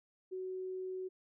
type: tone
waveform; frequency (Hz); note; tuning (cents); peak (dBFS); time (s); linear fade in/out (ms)
sine; 372.9; F#4; +14; -38; 0.31-1.09; 20
effects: none